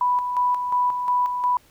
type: tone with tremolo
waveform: sine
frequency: 987.8 Hz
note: B5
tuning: in tune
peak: -17 dBFS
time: 0.01-1.57 s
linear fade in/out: 2 ms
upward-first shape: square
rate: 2.8 Hz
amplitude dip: 50%
effects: pink hiss -56 dBFS RMS until 1.7 s